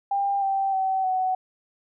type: tone with pitch steps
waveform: sine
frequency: 797 / 780.1 / 763.7 / 747.5 Hz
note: G5 / G5 / G5 / F#5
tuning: +28 / -9 / -45 / +17 cents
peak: -21 dBFS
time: 0.11-1.35 s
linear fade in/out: 5 ms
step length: 310 ms
effects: none